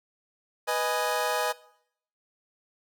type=chord; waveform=25% pulse; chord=G# minor; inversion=first; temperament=equal; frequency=493.9 / 622.3 / 830.6 Hz; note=B4 / D#5 / G#5; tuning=0 / 0 / 0 cents; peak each=-26 dBFS; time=0.67-1.53 s; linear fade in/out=20 ms; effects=noise-tail reverb RT60 0.7 s tail -20 dB re dry